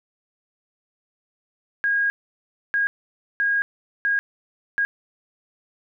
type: tone bursts at uneven times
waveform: sine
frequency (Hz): 1634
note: G#6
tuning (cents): -29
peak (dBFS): -18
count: 5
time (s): 1.84-2.1 / 2.74-2.87 / 3.4-3.62 / 4.05-4.19 / 4.78-4.85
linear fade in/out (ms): 0
effects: none